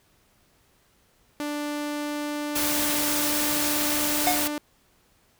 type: tone with pitch glide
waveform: sawtooth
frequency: 294.3 to 296.5 Hz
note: D4 to D4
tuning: +4 to +17 cents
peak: -24 dBFS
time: 1.4-4.58 s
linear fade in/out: 0 ms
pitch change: +13 cents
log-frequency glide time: 1.62-3.66 s
type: noise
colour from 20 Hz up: white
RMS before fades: -26 dBFS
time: 2.55-4.48 s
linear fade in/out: 10 ms
type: tone with exponential decay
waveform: square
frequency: 723 Hz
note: F#5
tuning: 40 cents flat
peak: -18 dBFS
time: 4.27-4.5 s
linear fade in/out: 0 ms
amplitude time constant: 50 ms
effects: pink hiss -63 dBFS RMS until 5.39 s